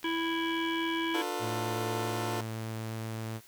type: click train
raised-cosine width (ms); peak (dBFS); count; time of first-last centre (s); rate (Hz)
0.2; -29; 94; 0.03-1.14; 83.8
type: harmonic tone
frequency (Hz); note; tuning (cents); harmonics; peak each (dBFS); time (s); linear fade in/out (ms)
329.6; E4; 0; 1 / 3 / 5 / 7 / 9 / 10; -31 / -36 / -38 / -39 / -41 / -41; 0.04-1.22; 5
type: chord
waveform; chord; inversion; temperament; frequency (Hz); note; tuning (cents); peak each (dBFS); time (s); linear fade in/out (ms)
20% pulse; B half-diminished seventh; first; just; 296.3 / 355.6 / 444.5 / 493.9; D4 / F4 / A4 / B4; +15 / +31 / +18 / 0; -36 / -31 / -32 / -37; 1.14-2.41; 5
type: tone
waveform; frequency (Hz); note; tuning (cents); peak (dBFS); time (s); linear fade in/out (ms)
sawtooth; 111.5; A2; +23; -31; 1.39-3.41; 50
effects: white hiss -57 dBFS RMS until 3.47 s